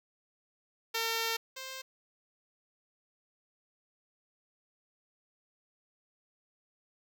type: tone pair in turn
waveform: 5% pulse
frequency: 454.5 / 525.2 Hz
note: A#4 / C5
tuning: -44 / +6 cents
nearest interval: minor third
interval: 250 cents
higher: second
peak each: -19 / -29 dBFS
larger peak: first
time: 0.94-1.37 / 1.56-1.82 s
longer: first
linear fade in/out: 10 ms
effects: none